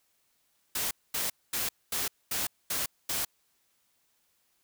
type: noise bursts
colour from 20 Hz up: white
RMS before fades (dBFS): -31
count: 7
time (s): 0.75-3.25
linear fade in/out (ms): 5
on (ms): 160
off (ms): 230
effects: white hiss -72 dBFS RMS until 4.63 s